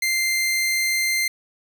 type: tone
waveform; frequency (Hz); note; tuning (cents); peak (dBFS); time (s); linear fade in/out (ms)
sawtooth; 2089; C7; -3; -16; 0.02-1.28; 5
effects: none